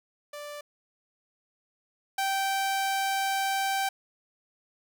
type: tone pair in turn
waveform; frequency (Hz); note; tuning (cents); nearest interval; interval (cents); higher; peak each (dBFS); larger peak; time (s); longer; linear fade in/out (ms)
sawtooth; 587.3 / 779; D5 / G5; 0 / -11; perfect fourth; 489; second; -34 / -22; second; 0.33-0.61 / 2.18-3.89; second; 5
effects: none